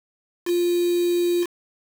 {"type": "tone with quantisation", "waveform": "sine", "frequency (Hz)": 349.2, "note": "F4", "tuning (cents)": 0, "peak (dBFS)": -18, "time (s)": [0.45, 1.47], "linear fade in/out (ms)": 50, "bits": 5, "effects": []}